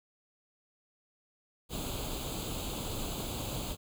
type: noise with comb filter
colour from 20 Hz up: pink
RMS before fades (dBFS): -37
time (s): 1.69-3.77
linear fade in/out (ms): 50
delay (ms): 0.27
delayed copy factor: +0.8
effects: none